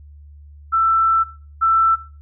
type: tone pair in turn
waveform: sine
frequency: 1332 / 1332 Hz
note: E6 / E6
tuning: +18 / +18 cents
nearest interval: unison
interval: 0 cents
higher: neither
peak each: -13 / -12 dBFS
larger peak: second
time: 0.72-1.24 / 1.61-1.96 s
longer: first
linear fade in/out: 20 ms
effects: noise-tail reverb RT60 0.4 s tail -17 dB re dry + added 73 Hz sine -39 dBFS peak until 2.21 s